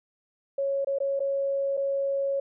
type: tone with dropouts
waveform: sine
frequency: 552 Hz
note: C#5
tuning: 7 cents flat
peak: -24 dBFS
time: 0.58-2.4 s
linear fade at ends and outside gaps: 5 ms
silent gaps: 0.847-0.87 / 0.986-1.002 / 1.194-1.202 / 1.77-1.774 s
effects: none